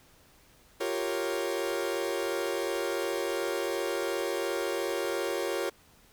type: chord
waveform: 40% pulse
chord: G half-diminished seventh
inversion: third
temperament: equal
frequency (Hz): 349.2 / 392 / 466.2 / 554.4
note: F4 / G4 / Bb4 / Db5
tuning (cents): 0 / 0 / 0 / 0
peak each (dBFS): -34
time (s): 0.8-5.7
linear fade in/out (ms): 10
effects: pink hiss -60 dBFS RMS until 6.12 s